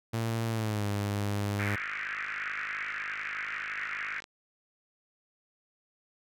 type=tone with pitch glide; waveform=sawtooth; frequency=113.9 to 102.06 Hz; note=A#2 to G#2; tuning=-40 to -30 cents; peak=-25 dBFS; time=0.13-1.76 s; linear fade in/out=10 ms; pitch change=-190 cents; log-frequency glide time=0.5-0.87 s
type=band-pass noise; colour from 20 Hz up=white; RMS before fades=-36 dBFS; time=1.59-4.2 s; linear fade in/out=2 ms; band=1300 to 2300 Hz; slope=48 dB/octave
type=click train; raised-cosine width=0.2 ms; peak=-29 dBFS; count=128; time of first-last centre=1.78-4.241 s; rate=51.6 Hz
effects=none